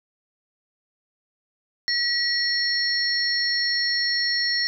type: tone cluster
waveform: sine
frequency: 1927 / 4322 / 5450 Hz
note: B6 / C#8 / F8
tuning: -43 / -45 / -43 cents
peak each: -25 dBFS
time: 1.88-4.67 s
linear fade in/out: 0 ms
effects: none